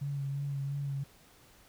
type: tone with vibrato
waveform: sine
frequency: 140 Hz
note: C#3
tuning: 18 cents sharp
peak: -32 dBFS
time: 0.01-1.04 s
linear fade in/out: 10 ms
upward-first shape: sine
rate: 2.9 Hz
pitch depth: 26 cents each way
effects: pink hiss -60 dBFS RMS until 1.68 s